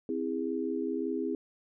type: chord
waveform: sine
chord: C augmented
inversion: none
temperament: just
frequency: 261.6 / 327 / 408.8 Hz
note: C4 / E4 / G#4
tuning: 0 / -14 / -27 cents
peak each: -34 dBFS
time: 0.09-1.35 s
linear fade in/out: 2 ms
effects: none